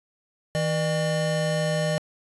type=tone pair together; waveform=square; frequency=160 / 604.1 Hz; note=D#3 / D5; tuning=+49 / +49 cents; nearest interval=octave + major seventh; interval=2300 cents; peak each=-26 / -26 dBFS; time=0.55-1.98 s; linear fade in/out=0 ms; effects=resampled to 24000 Hz